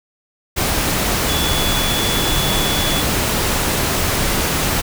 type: tone in noise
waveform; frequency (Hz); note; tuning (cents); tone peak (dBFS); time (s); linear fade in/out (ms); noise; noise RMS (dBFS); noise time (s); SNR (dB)
sine; 3425; A7; -47; -22; 1.28-3.03; 20; pink; -18; 0.56-4.82; -7
effects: none